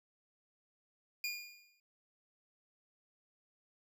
25% pulse tone with exponential decay, 2424 Hz, D#7, 46 cents flat, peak -30 dBFS, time 1.24-1.8 s, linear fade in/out 2 ms, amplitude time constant 120 ms, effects none

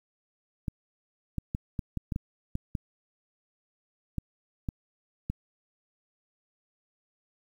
clicks, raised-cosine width 5 ms, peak -18 dBFS, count 12, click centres 0.682 / 1.383 / 1.549 / 1.792 / 1.973 / 2.122 / 2.161 / 2.554 / 2.752 / 4.183 / 4.688 / 5.3 s, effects 9-bit

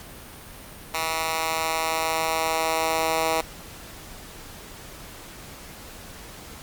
10% pulse tone with high-pass filter sweep, 161.2 Hz, E3, 38 cents flat, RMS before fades -25 dBFS, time 0.94-3.41 s, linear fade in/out 2 ms, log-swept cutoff 1100 to 580 Hz, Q 0.9, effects pink hiss -42 dBFS RMS until 6.62 s + Opus 48 kbps

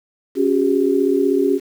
sine chord, C# suspended fourth, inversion none, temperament equal with one note detuned, 277.2 / 370 / 406.1 Hz, C#4 / F#4 / G#4, 0 / 0 / -39 cents, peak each -18 dBFS, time 0.35-1.6 s, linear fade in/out 50 ms, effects 7-bit

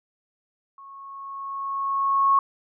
sine tone with level ramp, 1098 Hz, C#6, 17 cents flat, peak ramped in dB -42 to -14 dBFS, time 0.78-2.39 s, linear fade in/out 2 ms, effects none

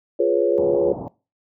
sine chord, C# dominant seventh, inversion first, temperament equal, 349.2 / 415.3 / 493.9 / 554.4 Hz, E#4 / G#4 / B4 / C#5, 0 / 0 / 0 / 0 cents, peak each -21 dBFS, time 0.19-0.93 s, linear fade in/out 10 ms
pink low-pass noise, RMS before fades -28 dBFS, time 0.58-1.08 s, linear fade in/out 0 ms, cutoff 880 Hz, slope 48 dB/octave
effects noise-tail reverb RT60 0.3 s tail -20 dB re dry + high-pass 150 Hz 12 dB/octave

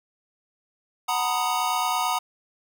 square chord, B major seventh, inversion second, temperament equal with one note detuned, 740 / 919 / 987.8 / 1244.5 Hz, F#5 / A#5 / B5 / D#6, 0 / -25 / 0 / 0 cents, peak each -29 dBFS, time 1.08-2.19 s, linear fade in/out 10 ms, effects none

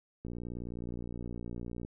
click train, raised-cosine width 3 ms, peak -28 dBFS, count 96, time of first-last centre 0.25-1.849 s, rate 59.4 Hz, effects none

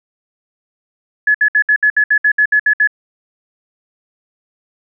sine tone bursts, 1704 Hz, G#6, 44 cents sharp, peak -8 dBFS, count 12, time 1.27-2.874 s, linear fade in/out 5 ms, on 75 ms, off 64 ms, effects none

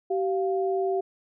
sine tone pair together, 384.4 / 698.5 Hz, G4 / F5, -34 / 0 cents, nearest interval minor seventh, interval 1034 cents, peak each -24 / -29 dBFS, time 0.1-1.01 s, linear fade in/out 10 ms, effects none

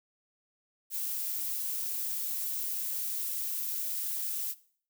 violet noise, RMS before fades -34 dBFS, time 0.9-4.55 s, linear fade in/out 50 ms, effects noise-tail reverb RT60 0.5 s tail -18 dB re dry

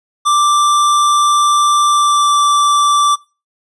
square tone with pitch glide, 1177 to 1167.5 Hz, D6 to D6, +3 to -11 cents, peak -10 dBFS, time 0.25-3.16 s, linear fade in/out 20 ms, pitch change -14 cents, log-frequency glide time 1.88-2.39 s, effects noise-tail reverb RT60 0.3 s tail -21 dB re dry + resampled to 24000 Hz

